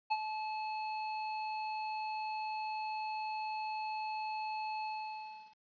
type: tone with ADSR envelope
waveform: square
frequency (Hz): 864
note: A5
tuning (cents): -32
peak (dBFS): -28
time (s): 0.1-5.56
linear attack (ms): 19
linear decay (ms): 45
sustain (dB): -9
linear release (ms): 720
effects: resampled to 11025 Hz + 11-bit